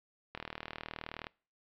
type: click train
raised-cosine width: 0.3 ms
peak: -23 dBFS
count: 37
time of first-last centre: 0.35-1.268 s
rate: 39.2 Hz
effects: noise-tail reverb RT60 0.4 s tail -25 dB re dry + low-pass 4000 Hz 12 dB/octave